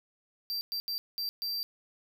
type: tone bursts at uneven times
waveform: square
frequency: 4699 Hz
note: D8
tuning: in tune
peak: -32 dBFS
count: 5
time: 0.5-0.61 / 0.72-0.8 / 0.88-0.98 / 1.18-1.29 / 1.42-1.63 s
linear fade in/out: 0 ms
effects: none